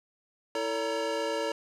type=tone cluster; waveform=square; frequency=328.3 / 447.7 / 568 / 937 Hz; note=E4 / A4 / C#5 / A#5; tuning=-7 / +30 / +42 / +9 cents; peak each=-38 / -34 / -33 / -37 dBFS; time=0.55-1.52 s; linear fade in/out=2 ms; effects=low-pass 7000 Hz 12 dB/octave + 11-bit